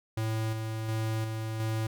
square tone with tremolo, 110.7 Hz, A2, 11 cents sharp, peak -29 dBFS, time 0.17-1.87 s, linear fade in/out 5 ms, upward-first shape square, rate 1.4 Hz, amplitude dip 35%, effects none

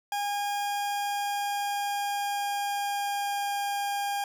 40% pulse tone with pitch glide, 815 to 807.5 Hz, G#5 to G#5, -33 to -49 cents, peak -27 dBFS, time 0.12-4.24 s, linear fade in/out 2 ms, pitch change -16 cents, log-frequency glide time 0.24-3.61 s, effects none

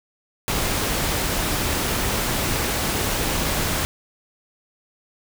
pink noise, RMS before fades -23 dBFS, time 0.48-3.85 s, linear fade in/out 0 ms, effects none

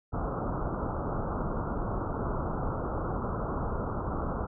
pink low-pass noise, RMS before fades -32 dBFS, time 0.12-4.47 s, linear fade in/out 20 ms, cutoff 1400 Hz, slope 96 dB/octave, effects none

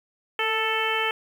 harmonic tone with a mistuned harmonic, 440 Hz, A4, in tune, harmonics 1 / 2 / 3 / 4 / 5 / 6 / 7, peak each -30 / -30 / -30 / -30 / -30 / -30 / -30 dBFS, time 0.39-1.11 s, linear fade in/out 2 ms, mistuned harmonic 1, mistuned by +26 cents, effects 8-bit

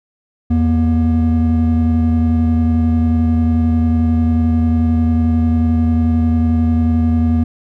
triangle tone pair together, 83.2 / 238.4 Hz, E2 / A#3, +17 / +39 cents, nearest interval octave + tritone, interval 1822 cents, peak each -11 dBFS, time 0.5-7.44 s, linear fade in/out 10 ms, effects tanh soft clip ceiling -3 dBFS

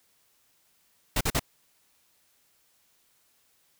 pink noise bursts, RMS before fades -25 dBFS, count 3, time 1.16-1.395 s, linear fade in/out 5 ms, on 49 ms, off 44 ms, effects white hiss -67 dBFS RMS until 3.79 s

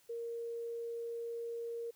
sine tone, 466.2 Hz, A#4, in tune, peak -38 dBFS, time 0.09-1.91 s, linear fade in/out 10 ms, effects white hiss -68 dBFS RMS until 1.95 s

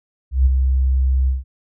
sine tone with ADSR envelope, 65.41 Hz, C2, in tune, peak -8 dBFS, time 0.31-1.44 s, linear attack 150 ms, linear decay 18 ms, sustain -5 dB, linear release 160 ms, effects none

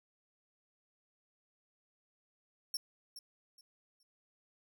sawtooth tone with echo, 5450 Hz, F8, 43 cents flat, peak -32 dBFS, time 2.74-2.77 s, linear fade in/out 2 ms, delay 420 ms, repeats 3, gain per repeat -12 dB, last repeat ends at 4.03 s, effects none

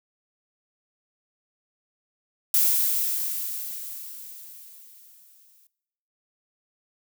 violet noise with exponential decay, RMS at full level -19 dBFS, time 2.54-5.67 s, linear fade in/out 2 ms, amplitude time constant 680 ms, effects noise-tail reverb RT60 0.9 s tail -21 dB re dry

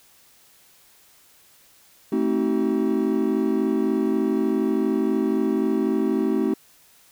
triangle chord, A diminished seventh, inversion none, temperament just, 220 / 264 / 316.8 / 380.2 Hz, A3 / C4 / Eb4 / Gb4, 0 / +16 / +31 / +47 cents, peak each -23 dBFS, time 2.12-6.54 s, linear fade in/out 5 ms, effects white hiss -55 dBFS RMS until 7.11 s

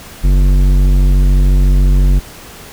sine tone with tanh clipping, 47 Hz, F#1, 28 cents sharp, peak -8 dBFS, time 0.23-2.2 s, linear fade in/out 20 ms, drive 13 dB, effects pink hiss -34 dBFS RMS until 2.72 s

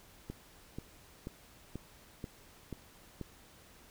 click train, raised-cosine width 3 ms, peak -27 dBFS, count 7, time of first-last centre 0.3-3.213 s, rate 2.06 Hz, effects pink hiss -59 dBFS RMS until 3.9 s

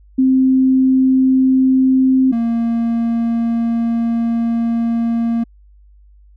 sine / triangle tone pair in turn, 261.6 / 231.7 Hz, C4 / A#3, 0 / -10 cents, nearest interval major second, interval 210 cents, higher first, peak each -9 / -12 dBFS, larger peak first, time 0.18-2.32 / 2.32-5.44 s, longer second, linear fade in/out 10 ms, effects added 50 Hz sine -43 dBFS peak until 6.36 s

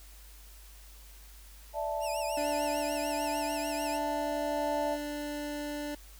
sine chord, D suspended second, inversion none, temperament equal, 587.3 / 659.3 / 880 Hz, D5 / E5 / A5, 0 / 0 / 0 cents, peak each -35 dBFS, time 1.73-4.98 s, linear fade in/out 50 ms
15% pulse tone with vibrato, 2637 Hz, E7, in tune, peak -32 dBFS, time 2-4 s, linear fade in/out 50 ms, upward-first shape triangle, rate 6.7 Hz, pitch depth 160 cents each way
25% pulse tone, 293.8 Hz, D4, 1 cent sharp, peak -31 dBFS, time 2.37-5.95 s, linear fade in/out 5 ms
effects added 50 Hz sine -50 dBFS peak until 6.19 s + white hiss -56 dBFS RMS until 6.19 s

